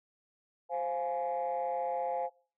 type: chord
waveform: sine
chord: F minor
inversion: second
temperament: just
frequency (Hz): 523.8 / 698.5 / 838.1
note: C5 / F5 / Ab5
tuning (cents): +2 / 0 / +16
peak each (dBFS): -34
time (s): 0.69-2.3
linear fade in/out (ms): 50
effects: noise-tail reverb RT60 0.4 s tail -22 dB re dry + tanh soft clip ceiling -25 dBFS